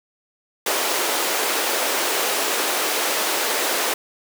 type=high-pass noise; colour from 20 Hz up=pink; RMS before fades=-22 dBFS; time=0.66-3.94 s; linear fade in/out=5 ms; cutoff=360 Hz; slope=24 dB/octave; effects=none